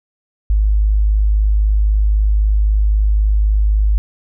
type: tone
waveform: sine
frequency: 51.91 Hz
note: G#1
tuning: in tune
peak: -10 dBFS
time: 0.5-3.98 s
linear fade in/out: 0 ms
effects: none